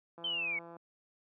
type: click train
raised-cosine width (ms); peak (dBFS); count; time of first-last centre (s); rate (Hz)
1; -36; 100; 0.18-0.766; 169
type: linear sweep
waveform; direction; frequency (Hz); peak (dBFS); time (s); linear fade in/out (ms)
sine; down; 3137 to 2181; -32; 0.24-0.59; 5
effects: high-pass 200 Hz 12 dB/octave